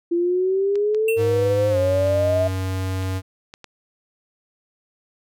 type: exponential sweep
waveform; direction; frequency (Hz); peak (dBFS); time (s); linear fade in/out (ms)
sine; up; 339 to 654; -17; 0.11-2.48; 10
type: clicks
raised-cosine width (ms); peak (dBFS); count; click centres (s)
0.2; -22; 6; 0.756 / 0.947 / 2.07 / 3.026 / 3.539 / 3.643
type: tone with exponential decay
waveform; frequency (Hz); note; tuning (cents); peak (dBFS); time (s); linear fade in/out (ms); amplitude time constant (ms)
square; 2700; E7; +41; -21; 1.08-1.32; 5; 51
type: tone with pitch glide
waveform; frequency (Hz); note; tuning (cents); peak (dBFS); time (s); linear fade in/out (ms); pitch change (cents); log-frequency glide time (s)
square; 103.3 to 94.18; G#2 to F#2; -9 to +31; -23; 1.16-3.22; 50; -160; 1.69-1.78
effects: none